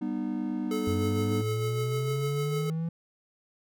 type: chord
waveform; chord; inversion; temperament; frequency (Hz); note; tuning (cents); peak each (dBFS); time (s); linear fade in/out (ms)
triangle; G augmented; none; just; 196 / 245 / 306.2; G3 / B3 / D#4; 0 / -14 / -28; -33 / -30 / -31; 0.01-1.42; 10
type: tone with tremolo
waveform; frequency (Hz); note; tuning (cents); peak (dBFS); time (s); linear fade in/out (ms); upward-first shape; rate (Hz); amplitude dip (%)
square; 431.4; A4; -34; -30; 0.71-2.7; 2; sine; 6.6; 40
type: exponential sweep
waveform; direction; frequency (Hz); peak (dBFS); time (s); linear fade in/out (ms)
triangle; up; 92.5 to 168; -26; 0.87-2.89; 5
effects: none